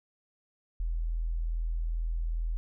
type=tone; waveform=sine; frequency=41.2 Hz; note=E1; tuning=in tune; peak=-28 dBFS; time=0.8-2.57 s; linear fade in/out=0 ms; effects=none